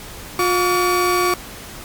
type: tone pair together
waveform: 35% pulse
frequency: 356.7 / 1136.4 Hz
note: F4 / C#6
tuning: +37 / +43 cents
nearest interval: octave + minor sixth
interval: 2006 cents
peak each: -16 / -16 dBFS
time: 0.39-1.34 s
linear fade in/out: 2 ms
effects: pink hiss -35 dBFS RMS until 1.84 s + MP3 96 kbps